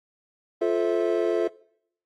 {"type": "chord", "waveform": "triangle", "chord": "F major seventh", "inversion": "none", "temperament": "just", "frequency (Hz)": [349.2, 436.5, 523.8, 654.8], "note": ["F4", "A4", "C5", "E5"], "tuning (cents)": [0, -14, 2, -12], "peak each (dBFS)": [-23, -23, -29, -26], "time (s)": [0.61, 1.48], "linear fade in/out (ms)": 10, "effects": ["noise-tail reverb RT60 0.7 s tail -23 dB re dry", "AAC 32 kbps"]}